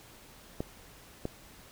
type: clicks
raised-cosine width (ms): 2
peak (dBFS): -19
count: 2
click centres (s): 0.605 / 1.254
effects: pink hiss -54 dBFS RMS until 1.71 s